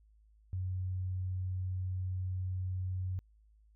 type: tone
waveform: sine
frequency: 92.5 Hz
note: F#2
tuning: in tune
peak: -33 dBFS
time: 0.53-3.19 s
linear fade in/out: 0 ms
effects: added 53 Hz sine -61 dBFS peak until 3.75 s